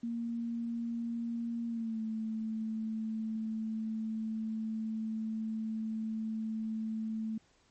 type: tone with pitch glide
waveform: sine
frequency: 233.1 to 220.3 Hz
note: A#3 to A3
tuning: 0 to +2 cents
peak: -33 dBFS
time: 0.03-7.38 s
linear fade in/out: 5 ms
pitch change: -98 cents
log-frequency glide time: 1.67-2.01 s
effects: pink hiss -68 dBFS RMS until 7.7 s + MP3 32 kbps